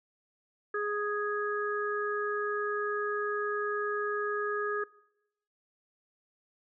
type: harmonic tone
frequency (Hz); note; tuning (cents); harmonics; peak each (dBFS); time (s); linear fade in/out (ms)
415.3; G#4; 0; 1 / 3 / 4; -32 / -35 / -35; 0.74-4.84; 5
effects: noise-tail reverb RT60 0.9 s tail -23 dB re dry